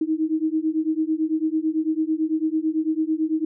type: beating tone pair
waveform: sine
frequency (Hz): 311.1 / 320.1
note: D#4 / D#4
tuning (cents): 0 / +49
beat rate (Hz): 9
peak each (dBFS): -23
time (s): 0.01-3.45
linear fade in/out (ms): 5
effects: none